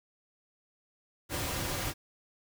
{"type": "noise with comb filter", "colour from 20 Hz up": "pink", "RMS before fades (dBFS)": -34, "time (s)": [1.29, 1.94], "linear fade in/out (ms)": 50, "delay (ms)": 4.6, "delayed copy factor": -0.5, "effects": []}